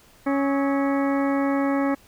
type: harmonic tone with a mistuned harmonic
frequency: 277.2 Hz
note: C#4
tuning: in tune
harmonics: 1 / 2 / 3 / 4 / 5 / 6 / 7 / 8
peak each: -21 / -27 / -31 / -33 / -35 / -37 / -38 / -39 dBFS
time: 0.26-1.95 s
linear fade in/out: 10 ms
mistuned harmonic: 5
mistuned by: -120 cents
effects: pink hiss -54 dBFS RMS until 2.07 s